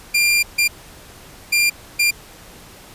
sawtooth tone bursts at uneven times, 2391 Hz, D7, 30 cents sharp, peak -10 dBFS, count 4, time 0.14-0.43 / 0.58-0.68 / 1.52-1.7 / 1.99-2.11 s, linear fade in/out 10 ms, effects pink hiss -42 dBFS RMS until 2.94 s + resampled to 32000 Hz

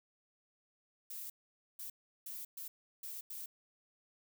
violet noise bursts at uneven times, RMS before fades -45 dBFS, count 6, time 1.1-1.3 / 1.79-1.9 / 2.26-2.45 / 2.57-2.68 / 3.03-3.21 / 3.3-3.46 s, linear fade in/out 5 ms, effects none

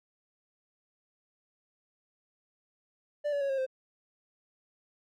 triangle tone with pitch steps, 588 / 570.9 / 554.4 / 538.3 / 522.6 Hz, D5 / D5 / C#5 / C5 / C5, +2 / -49 / 0 / +49 / -2 cents, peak -26 dBFS, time 3.24-3.665 s, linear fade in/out 20 ms, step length 85 ms, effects none

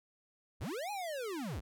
square linear two-way sweep, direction up then down, 36.71 to 848 to 36.71 Hz, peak -38 dBFS, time 0.6-1.61 s, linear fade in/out 20 ms, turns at 0.91 s, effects none

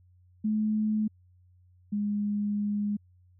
sine tone pair in turn, 214.7 / 206.3 Hz, A3 / G#3, -42 / -11 cents, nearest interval minor second, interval 69 cents, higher first, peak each -24 / -26 dBFS, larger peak first, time 0.44-1.08 / 1.92-2.97 s, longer second, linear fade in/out 10 ms, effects added 90 Hz sine -57 dBFS peak until 3.39 s

